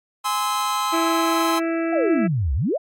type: chord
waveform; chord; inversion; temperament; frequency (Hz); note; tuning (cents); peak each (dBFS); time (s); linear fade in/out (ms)
45% pulse; Ab augmented; none; just; 830.6 / 1038.3 / 1297.8; Ab5 / C6 / E6; 0 / -14 / -27; -27 / -23 / -25; 0.24-1.6; 20
type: harmonic tone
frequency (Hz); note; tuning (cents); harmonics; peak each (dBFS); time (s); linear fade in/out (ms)
330.3; E4; +4; 1 / 2 / 4 / 5 / 6 / 7 / 8; -21 / -27 / -33 / -35 / -37 / -38 / -39; 0.92-2.28; 20
type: exponential two-way sweep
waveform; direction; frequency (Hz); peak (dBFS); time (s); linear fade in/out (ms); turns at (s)
sine; down then up; 737 to 61.7 to 737; -18; 1.92-2.78; 20; 2.54
effects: MP3 64 kbps